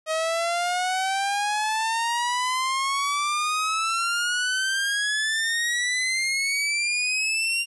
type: exponential sweep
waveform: sawtooth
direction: up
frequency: 628 to 2794 Hz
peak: -19 dBFS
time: 0.06-7.66 s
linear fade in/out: 50 ms
effects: resampled to 24000 Hz + 10-bit